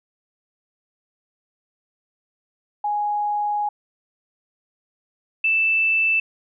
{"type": "tone pair in turn", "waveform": "sine", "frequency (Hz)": [830.6, 2646], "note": ["G#5", "E7"], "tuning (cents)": [0, 6], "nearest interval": "octave + minor sixth", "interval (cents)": 2006, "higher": "second", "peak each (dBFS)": [-20, -16], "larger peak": "second", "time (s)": [[2.84, 3.69], [5.44, 6.2]], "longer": "first", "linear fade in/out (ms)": 5, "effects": []}